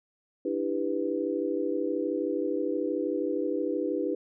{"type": "chord", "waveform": "sine", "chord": "E minor seventh", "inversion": "third", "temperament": "just", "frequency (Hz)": [296.7, 329.6, 395.6, 494.4], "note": ["D4", "E4", "G4", "B4"], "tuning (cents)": [18, 0, 16, 2], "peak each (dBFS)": -32, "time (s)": [0.45, 4.15], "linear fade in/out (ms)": 5, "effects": []}